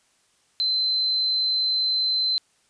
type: tone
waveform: sine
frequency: 4075 Hz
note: C8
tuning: 47 cents flat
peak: -20 dBFS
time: 0.6-2.38 s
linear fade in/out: 0 ms
effects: white hiss -64 dBFS RMS until 2.69 s + resampled to 22050 Hz